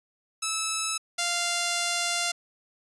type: tone pair in turn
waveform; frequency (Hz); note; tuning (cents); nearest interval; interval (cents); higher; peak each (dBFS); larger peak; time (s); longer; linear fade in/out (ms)
5% pulse; 1307 / 695.6; E6 / F5; -15 / -7; major seventh; 1092; first; -14; neither; 0.42-0.98 / 1.18-2.32; second; 10
effects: resampled to 24000 Hz